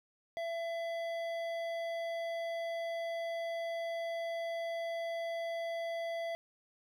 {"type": "tone with hard clipping", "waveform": "sine", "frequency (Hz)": 670, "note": "E5", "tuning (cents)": 28, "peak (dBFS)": -37, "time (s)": [0.37, 6.35], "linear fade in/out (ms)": 0, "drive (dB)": 11, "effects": []}